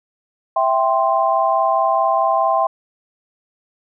sine chord, C major, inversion first, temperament equal, 659.3 / 784 / 1046.5 Hz, E5 / G5 / C6, 0 / 0 / 0 cents, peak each -18 dBFS, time 0.56-2.67 s, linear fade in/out 5 ms, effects none

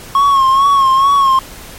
triangle tone with vibrato, 1091 Hz, C#6, 28 cents flat, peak -5 dBFS, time 0.15-1.39 s, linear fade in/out 2 ms, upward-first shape sine, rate 2.3 Hz, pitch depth 56 cents each way, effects pink hiss -33 dBFS RMS until 1.78 s + MP3 64 kbps

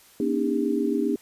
sine tone cluster, 239.7 / 281 / 308.7 / 402.1 Hz, A#3 / C#4 / D#4 / G4, +48 / +24 / -14 / +44 cents, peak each -27 dBFS, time 0.2-1.16 s, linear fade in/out 2 ms, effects white hiss -54 dBFS RMS until 1.21 s + resampled to 32000 Hz

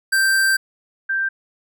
square / sine tone pair in turn, 1568 / 1573.4 Hz, G6 / G6, 0 / +6 cents, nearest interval unison, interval 6 cents, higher second, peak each -15 / -18 dBFS, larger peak first, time 0.12-0.57 / 1.09-1.29 s, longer first, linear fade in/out 10 ms, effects none

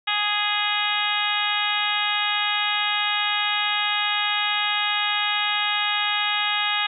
harmonic tone, 415.3 Hz, G#4, in tune, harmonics 2 / 3 / 4 / 5 / 6 / 7 / 8 / 9, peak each -29 / -29 / -29 / -29 / -29 / -29 / -29 / -29 dBFS, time 0.07-6.87 s, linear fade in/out 10 ms, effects none

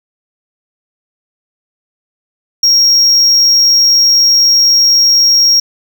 triangle tone, 5588 Hz, F8, in tune, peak -4 dBFS, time 2.63-5.6 s, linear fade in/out 5 ms, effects none

